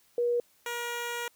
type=tone pair in turn; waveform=sine / 10% pulse; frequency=480 / 476.4 Hz; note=B4 / A#4; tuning=-49 / +38 cents; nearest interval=unison; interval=13 cents; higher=first; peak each=-24 dBFS; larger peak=neither; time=0.18-0.4 / 0.66-1.28 s; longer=second; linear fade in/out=2 ms; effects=white hiss -65 dBFS RMS until 1.35 s